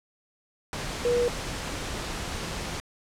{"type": "tone in noise", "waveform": "sine", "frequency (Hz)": 482.9, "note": "B4", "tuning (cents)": -39, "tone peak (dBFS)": -21, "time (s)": [1.05, 1.28], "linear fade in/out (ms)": 0, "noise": "pink", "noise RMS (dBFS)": -33, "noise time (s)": [0.73, 2.8], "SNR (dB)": 9, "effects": ["low-pass 8000 Hz 12 dB/octave"]}